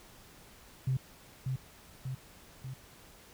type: tone with echo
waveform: sine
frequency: 130.81 Hz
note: C3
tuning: in tune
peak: -26 dBFS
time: 0.87-0.97 s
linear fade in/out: 5 ms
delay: 590 ms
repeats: 3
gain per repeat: -4 dB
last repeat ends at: 2.74 s
effects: tanh soft clip ceiling -22 dBFS + pink hiss -56 dBFS RMS until 3.33 s